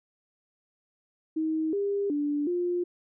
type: tone with pitch steps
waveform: sine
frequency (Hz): 316.3 / 401.8 / 291.9 / 353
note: D#4 / G4 / D4 / F4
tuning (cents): +29 / +43 / -10 / +19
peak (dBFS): -25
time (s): 1.36-2.84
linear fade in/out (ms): 10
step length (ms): 370
effects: none